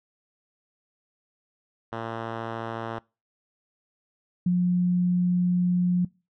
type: tone pair in turn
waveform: 5% pulse / sine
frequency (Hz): 114.1 / 178.47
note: A#2 / F3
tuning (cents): -37 / +38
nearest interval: minor sixth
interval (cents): 775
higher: second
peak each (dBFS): -19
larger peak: neither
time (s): 1.92-2.99 / 4.46-6.05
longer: second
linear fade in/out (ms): 5
effects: noise-tail reverb RT60 0.3 s tail -24 dB re dry + low-pass 2000 Hz 12 dB/octave